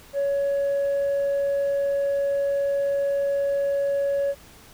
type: tone with tanh clipping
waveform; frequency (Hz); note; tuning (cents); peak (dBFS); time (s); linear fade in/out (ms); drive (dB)
triangle; 560; C#5; +18; -21; 0.13-4.35; 50; 6
effects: pink hiss -49 dBFS RMS until 4.73 s

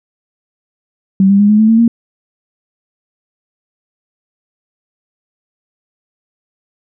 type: tone with pitch steps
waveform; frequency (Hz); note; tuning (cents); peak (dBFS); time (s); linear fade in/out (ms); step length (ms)
sine; 192.7 / 198.81 / 205.1 / 211.6 / 218.3 / 225.2 / 232.4; G3 / G3 / G#3 / G#3 / A3 / A3 / A#3; -29 / +25 / -21 / +33 / -13 / +40 / -5; -5; 1.2-1.879; 2; 97
effects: none

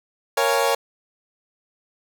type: chord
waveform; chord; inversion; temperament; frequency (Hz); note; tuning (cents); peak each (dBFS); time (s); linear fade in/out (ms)
30% pulse; Bb minor seventh; none; equal; 466.2 / 554.4 / 698.5 / 830.6; Bb4 / Db5 / F5 / Ab5; 0 / 0 / 0 / 0; -20 / -19 / -24 / -22; 0.37-0.75; 5
effects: none

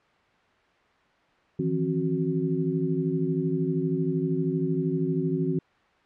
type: tone cluster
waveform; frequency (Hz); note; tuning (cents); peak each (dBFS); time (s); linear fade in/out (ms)
sine; 156.6 / 169.4 / 266.7 / 370.1; D#3 / E3 / C4 / F#4; +11 / +48 / +33 / 0; -29; 1.59-5.59; 5
effects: white hiss -61 dBFS RMS until 6.05 s + low-pass 2000 Hz 12 dB/octave

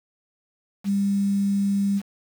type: tone with quantisation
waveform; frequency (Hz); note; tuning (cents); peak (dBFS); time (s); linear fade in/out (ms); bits
sine; 199.2; G3; +28; -19; 0.84-2.02; 50; 7
effects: none

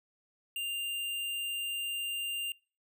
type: tone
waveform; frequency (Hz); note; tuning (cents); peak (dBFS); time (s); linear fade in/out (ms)
square; 2794; F7; 0; -34; 0.56-2.52; 2
effects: noise-tail reverb RT60 0.4 s tail -26 dB re dry

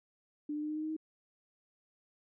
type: tone with pitch steps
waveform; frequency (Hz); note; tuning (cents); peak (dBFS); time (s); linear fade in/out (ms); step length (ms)
sine; 297 / 299.9 / 302.9 / 305.9 / 308.9 / 311.9 / 315; D4 / D4 / D#4 / D#4 / D#4 / D#4 / D#4; +20 / +36 / -46 / -29 / -12 / +4 / +21; -34; 0.49-0.966; 5; 68
effects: none

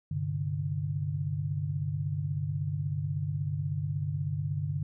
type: chord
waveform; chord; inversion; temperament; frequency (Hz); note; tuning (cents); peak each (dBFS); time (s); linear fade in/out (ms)
sine; G suspended fourth; none; just; 98 / 130.67 / 147; G2 / C3 / D3; 0 / -2 / +2; -34 / -37 / -31; 0.11-4.83; 5
effects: none

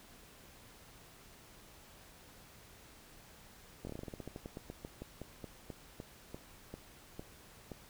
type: slowing click train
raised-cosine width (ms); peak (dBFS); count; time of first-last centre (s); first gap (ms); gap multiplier
2; -30; 25; 3.85-7.718; 21; 1.15
effects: pink hiss -58 dBFS RMS until 7.89 s

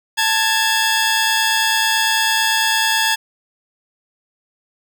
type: tone pair together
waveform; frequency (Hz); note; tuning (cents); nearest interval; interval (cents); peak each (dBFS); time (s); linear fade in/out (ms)
15% pulse; 885.1 / 1661.2; A5 / G#6; +10 / 0; major seventh; 1090; -11; 0.17-3.16; 20
effects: none

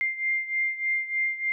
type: beating tone pair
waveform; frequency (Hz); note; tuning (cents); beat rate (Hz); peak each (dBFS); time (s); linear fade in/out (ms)
sine; 2101 / 2104.3; C7 / C7; +7 / +9; 3.3; -26 / -30; 0.01-1.52; 0
effects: none

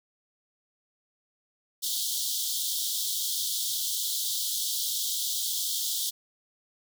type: high-pass noise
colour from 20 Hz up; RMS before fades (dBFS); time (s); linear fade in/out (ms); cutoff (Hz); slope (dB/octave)
pink; -30; 1.82-6.11; 20; 3200; 96
effects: none

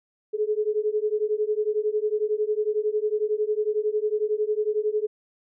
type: beating tone pair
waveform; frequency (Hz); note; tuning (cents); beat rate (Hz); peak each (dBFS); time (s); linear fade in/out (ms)
sine; 420 / 431; G#4 / A4; +19 / -36; 11; -25; 0.33-5.07; 20
effects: none

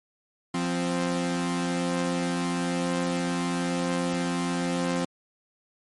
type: tone pair together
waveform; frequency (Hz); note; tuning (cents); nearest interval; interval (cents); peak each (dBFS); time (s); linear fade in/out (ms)
sawtooth; 174.61 / 261.4; F3 / C4; 0 / -1; perfect fifth; 699; -24; 0.54-5.05; 5
effects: MP3 48 kbps

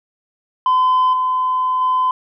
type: tone with level steps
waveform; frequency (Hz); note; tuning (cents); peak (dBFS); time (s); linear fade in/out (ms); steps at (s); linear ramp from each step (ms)
sine; 1020; C6; -44; -9 / -14 / -12; 0.66-2.11; 2; 1.13 / 1.81; 5
effects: tanh soft clip ceiling -10 dBFS

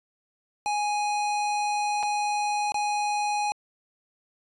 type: tone with dropouts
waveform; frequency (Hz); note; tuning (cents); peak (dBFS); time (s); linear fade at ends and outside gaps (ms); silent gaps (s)
square; 830.6; G#5; 0; -25; 0.66-3.52; 0; 2.028-2.032 / 2.72-2.744
effects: resampled to 22050 Hz

